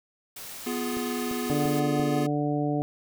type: noise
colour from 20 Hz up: white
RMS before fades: -40 dBFS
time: 0.36-1.8 s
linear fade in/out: 5 ms
type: chord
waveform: square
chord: F diminished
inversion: second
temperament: equal with one note detuned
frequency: 246.9 / 349.2 / 419.6 Hz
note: Cb4 / F4 / Ab4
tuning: 0 / 0 / +18 cents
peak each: -31 / -36 / -35 dBFS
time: 0.66-2.27 s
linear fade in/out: 10 ms
type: click train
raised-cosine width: 2 ms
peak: -25 dBFS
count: 4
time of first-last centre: 0.97-1.997 s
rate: 2.92 Hz
type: harmonic tone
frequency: 147 Hz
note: D3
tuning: 2 cents sharp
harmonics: 1 / 2 / 3 / 4 / 5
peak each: -29 / -27 / -33 / -34 / -33 dBFS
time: 1.5-2.82 s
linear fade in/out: 0 ms
effects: none